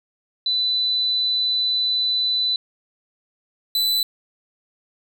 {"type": "tone pair in turn", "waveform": ["sine", "45% pulse"], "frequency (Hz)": [3994, 3994], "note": ["B7", "B7"], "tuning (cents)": [19, 19], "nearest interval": "unison", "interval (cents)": 0, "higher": "neither", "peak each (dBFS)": -18, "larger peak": "neither", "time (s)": [[0.46, 2.56], [3.75, 4.03]], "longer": "first", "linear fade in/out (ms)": 2, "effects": []}